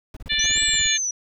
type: noise bursts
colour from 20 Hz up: brown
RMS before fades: -34 dBFS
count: 13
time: 0.14-0.875 s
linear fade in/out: 2 ms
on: 27 ms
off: 32 ms
type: harmonic tone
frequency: 588 Hz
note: D5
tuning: 2 cents sharp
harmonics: 3 / 4 / 5 / 6 / 7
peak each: -26 / -27 / -27 / -23 / -28 dBFS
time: 0.29-0.98 s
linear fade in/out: 20 ms
type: exponential two-way sweep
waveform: sine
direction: up then down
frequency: 5800 to 7900 to 5800 Hz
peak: -22 dBFS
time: 0.39-1.11 s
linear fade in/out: 5 ms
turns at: 0.63 s
effects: none